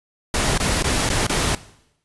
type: noise with dropouts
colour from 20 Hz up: pink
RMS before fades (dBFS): -20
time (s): 0.34-1.55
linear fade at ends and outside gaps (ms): 2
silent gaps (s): 0.578-0.599 / 0.825-0.842 / 1.091-1.1 / 1.267-1.295
effects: noise-tail reverb RT60 0.8 s tail -18 dB re dry + resampled to 24000 Hz